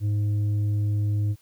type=tone with tanh clipping; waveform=triangle; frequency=103.83 Hz; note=G#2; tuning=in tune; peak=-22 dBFS; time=0-1.36 s; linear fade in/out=50 ms; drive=9 dB; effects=white hiss -61 dBFS RMS until 1.41 s